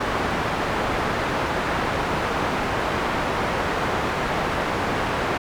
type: low-pass noise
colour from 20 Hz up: white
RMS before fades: -24 dBFS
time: 0-5.38 s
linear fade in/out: 10 ms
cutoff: 1300 Hz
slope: 12 dB/octave
effects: none